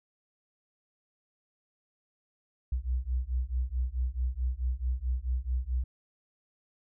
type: beating tone pair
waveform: sine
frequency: 60.4 / 65 Hz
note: B1 / C2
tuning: -38 / -11 cents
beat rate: 4.6 Hz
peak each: -31 dBFS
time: 2.72-5.84 s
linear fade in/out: 5 ms
effects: none